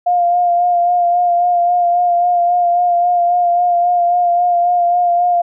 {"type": "tone with vibrato", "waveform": "sine", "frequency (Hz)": 703, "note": "F5", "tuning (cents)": 11, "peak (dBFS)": -10, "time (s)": [0.06, 5.42], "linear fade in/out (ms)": 10, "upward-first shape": "sine", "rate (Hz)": 3.7, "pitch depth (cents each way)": 24, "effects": []}